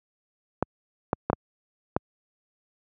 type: clicks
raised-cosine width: 1 ms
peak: -8 dBFS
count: 5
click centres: 0.626 / 1.131 / 1.3 / 1.331 / 1.965 s
effects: high-pass 80 Hz 12 dB/octave